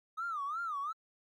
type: tone with vibrato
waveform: triangle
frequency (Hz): 1244.5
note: D#6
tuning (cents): 0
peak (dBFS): -31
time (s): 0.17-0.93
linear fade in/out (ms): 20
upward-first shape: sine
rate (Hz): 2.8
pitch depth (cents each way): 200
effects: tanh soft clip ceiling -32 dBFS + Opus 48 kbps